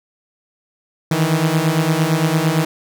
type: beating tone pair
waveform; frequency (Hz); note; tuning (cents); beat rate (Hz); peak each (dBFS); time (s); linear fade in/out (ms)
sawtooth; 154.5 / 163.3; D#3 / E3; -12 / -16; 8.8; -14 / -13; 1.11-2.65; 5
effects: none